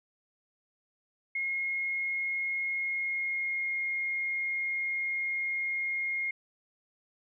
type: tone with pitch glide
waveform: sine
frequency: 2154 to 2140 Hz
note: C7 to C7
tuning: +50 to +38 cents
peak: -29 dBFS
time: 1.35-6.31 s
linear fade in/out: 5 ms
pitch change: -12 cents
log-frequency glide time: 2.72-3.79 s
effects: none